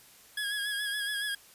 25% pulse tone with vibrato, 1661.2 Hz, G#6, in tune, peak -27 dBFS, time 0.37-1.35 s, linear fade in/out 5 ms, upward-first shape sine, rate 7.1 Hz, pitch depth 41 cents each way, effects white hiss -56 dBFS RMS until 1.54 s + resampled to 32000 Hz

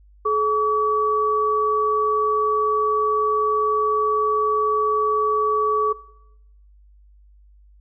sine tone pair together, 427.4 / 1141 Hz, G#4 / C#6, +50 / +50 cents, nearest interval octave + perfect fourth, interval 1700 cents, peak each -21 / -19 dBFS, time 0.25-5.93 s, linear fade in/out 10 ms, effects noise-tail reverb RT60 0.8 s tail -19 dB re dry + added 50 Hz sine -48 dBFS peak until 7.8 s

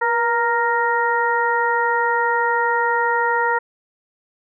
harmonic tone with a mistuned harmonic, 466.2 Hz, A#4, in tune, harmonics 1 / 2 / 3 / 4, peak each -23 / -19 / -23 / -23 dBFS, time 0.01-3.59 s, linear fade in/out 10 ms, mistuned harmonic 1, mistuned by +46 cents, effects none

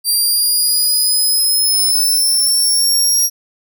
15% pulse linear sweep, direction up, 4699 to 5650 Hz, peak -6 dBFS, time 0.04-3.3 s, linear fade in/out 50 ms, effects none

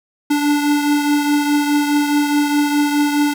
square beating tone pair, 291.5 / 296.3 Hz, D4 / D4, -13 / +15 cents, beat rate 4.8 Hz, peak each -15 / -23 dBFS, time 0.3-3.34 s, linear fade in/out 10 ms, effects 9-bit

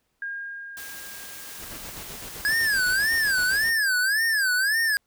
sine tone with exponential decay, 1618 Hz, G#6, 46 cents flat, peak -28 dBFS, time 0.22-2.57 s, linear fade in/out 2 ms, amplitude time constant 510 ms
white noise, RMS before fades -40 dBFS, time 0.77-3.64 s, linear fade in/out 0 ms
pink noise with tremolo, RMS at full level -40 dBFS, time 1.58-3.76 s, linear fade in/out 50 ms, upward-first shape square, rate 7.8 Hz, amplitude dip 60%
square tone with vibrato, 1645 Hz, G#6, 17 cents flat, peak -21 dBFS, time 2.45-4.97 s, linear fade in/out 0 ms, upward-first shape sine, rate 1.8 Hz, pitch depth 190 cents each way
effects pink hiss -73 dBFS RMS until 5.06 s

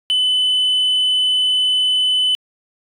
sine tone, 3013 Hz, F#7, 31 cents sharp, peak -11 dBFS, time 0.1-2.35 s, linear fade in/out 0 ms, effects tanh soft clip ceiling -12 dBFS

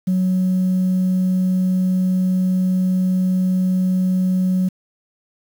sine tone, 185 Hz, F#3, in tune, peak -13 dBFS, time 0.07-4.69 s, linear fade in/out 10 ms, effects tanh soft clip ceiling -12 dBFS + 7-bit

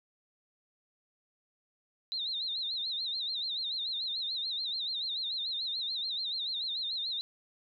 sine tone with vibrato, 3898 Hz, B7, 23 cents flat, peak -32 dBFS, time 2.12-7.21 s, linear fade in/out 0 ms, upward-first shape sine, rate 6.9 Hz, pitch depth 140 cents each way, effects none

